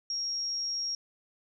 sine tone, 5588 Hz, F8, in tune, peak -30 dBFS, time 0.1-0.95 s, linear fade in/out 2 ms, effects none

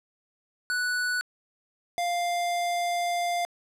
square tone pair in turn, 1480 / 698.5 Hz, F#6 / F5, 0 / 0 cents, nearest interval octave + minor second, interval 1300 cents, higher first, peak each -26 dBFS, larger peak neither, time 0.7-1.21 / 1.98-3.45 s, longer second, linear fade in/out 0 ms, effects low-pass 11000 Hz 12 dB/octave + 9-bit

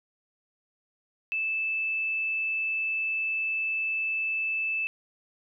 sine tone, 2630 Hz, E7, 5 cents flat, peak -26 dBFS, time 1.32-4.87 s, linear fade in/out 0 ms, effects none

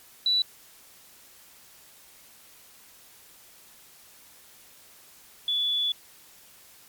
sine tone pair in turn, 3951 / 3438 Hz, B7 / A7, 0 / -41 cents, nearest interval major second, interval 241 cents, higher first, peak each -20 / -23 dBFS, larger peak first, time 0.26-0.42 / 5.48-5.92 s, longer second, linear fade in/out 2 ms, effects white hiss -53 dBFS RMS until 6.88 s + MP3 96 kbps

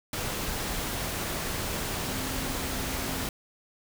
sine tone in noise, 261.6 Hz, C4, in tune, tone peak -39 dBFS, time 2.05-3.25 s, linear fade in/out 2 ms, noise pink, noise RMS -32 dBFS, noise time 0.13-3.29 s, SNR -10 dB, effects none

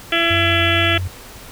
harmonic tone, 335.9 Hz, E4, 33 cents sharp, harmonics 1 / 2 / 4 / 5 / 6 / 7 / 8 / 9 / 10, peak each -23 / -23 / -23 / -23 / -23 / -23 / -23 / -23 / -23 dBFS, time 0.12-0.98 s, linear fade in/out 5 ms
sine tone with vibrato, 92.5 Hz, F#2, in tune, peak -20 dBFS, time 0.3-1.08 s, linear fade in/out 10 ms, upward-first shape sine, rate 2.3 Hz, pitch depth 28 cents each way
effects pink hiss -38 dBFS RMS until 1.51 s

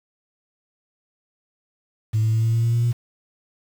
sine tone with pitch steps, 109.1 / 110.5 / 111.91 / 113.34 / 114.79 / 116.26 / 117.74 / 119.25 Hz, A2 / A2 / A2 / A#2 / A#2 / A#2 / A#2 / A#2, -14 / +8 / +30 / -48 / -26 / -4 / +18 / +40 cents, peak -15 dBFS, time 2.13-2.93 s, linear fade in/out 20 ms, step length 100 ms, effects tanh soft clip ceiling -14 dBFS + 7-bit

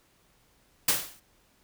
white noise with exponential decay, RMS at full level -20 dBFS, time 0.88-1.2 s, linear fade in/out 5 ms, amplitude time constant 69 ms, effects pink hiss -65 dBFS RMS until 1.63 s

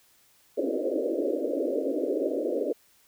white band-pass noise, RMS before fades -28 dBFS, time 0.57-2.73 s, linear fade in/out 10 ms, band 260 to 600 Hz, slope 96 dB/octave, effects white hiss -62 dBFS RMS until 3.07 s

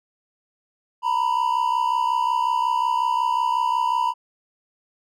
triangle tone pair together, 922.3 / 987.8 Hz, A#5 / B5, -19 / 0 cents, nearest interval minor second, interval 119 cents, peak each -21 / -19 dBFS, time 1.02-4.14 s, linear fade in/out 50 ms, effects none

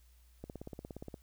click train, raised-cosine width 2 ms, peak -30 dBFS, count 13, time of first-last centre 0.44-1.142 s, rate 17.1 Hz, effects added 60 Hz sine -60 dBFS peak until 1.22 s + white hiss -71 dBFS RMS until 1.22 s

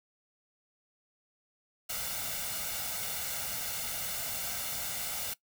white noise with comb filter, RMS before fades -36 dBFS, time 1.89-5.34 s, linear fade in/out 10 ms, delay 1.4 ms, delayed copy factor +0.65, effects noise-tail reverb RT60 0.1 s tail -19 dB re dry

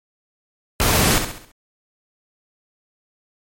pink noise with echo, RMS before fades -17 dBFS, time 0.8-1.18 s, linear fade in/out 0 ms, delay 67 ms, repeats 5, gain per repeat -7 dB, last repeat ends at 1.515 s, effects MP3 64 kbps

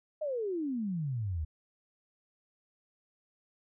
sine exponential sweep, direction down, 633 to 73.42 Hz, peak -31 dBFS, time 0.21-1.45 s, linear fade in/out 10 ms, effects none

